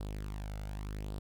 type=tone with flanger; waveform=sawtooth; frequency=51.2 Hz; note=G#1; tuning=24 cents flat; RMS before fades=-40 dBFS; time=0-1.19 s; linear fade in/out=5 ms; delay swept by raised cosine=0.23 to 1.43 ms; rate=0.87 Hz; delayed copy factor=+0.6; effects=none